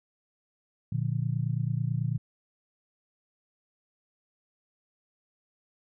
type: chord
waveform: sine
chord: Bb major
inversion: none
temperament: just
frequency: 116.54 / 145.68 / 174.81 Hz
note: Bb2 / D3 / F3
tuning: 0 / -14 / +2 cents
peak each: -29 / -30 / -35 dBFS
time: 0.92-2.18 s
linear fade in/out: 5 ms
effects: none